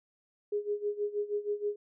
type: tone with tremolo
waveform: sine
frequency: 413.7 Hz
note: G#4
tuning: 7 cents flat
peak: -27 dBFS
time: 0.52-1.76 s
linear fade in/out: 5 ms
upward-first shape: sine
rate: 6.3 Hz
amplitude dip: 85%
effects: none